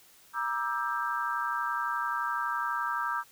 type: chord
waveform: sine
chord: E half-diminished seventh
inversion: second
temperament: just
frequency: 949.3 / 1186.7 / 1318.5 / 1582.2 Hz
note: Bb5 / D6 / E6 / G6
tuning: +31 / +18 / 0 / +16 cents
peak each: -34 dBFS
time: 0.33-3.24 s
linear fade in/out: 50 ms
effects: white hiss -58 dBFS RMS until 3.31 s